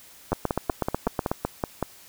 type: two click trains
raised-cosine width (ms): 1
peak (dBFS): -10 / -9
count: 9 / 9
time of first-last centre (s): 0.32-1.827 / 0.33-1.315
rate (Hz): 5.31 / 8.12
effects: white hiss -50 dBFS RMS until 2.08 s